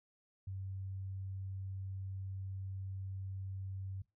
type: tone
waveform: sine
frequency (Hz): 95.9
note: G2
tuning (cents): -37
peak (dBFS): -40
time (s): 0.47-4.02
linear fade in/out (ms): 5
effects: noise-tail reverb RT60 0.2 s tail -19 dB re dry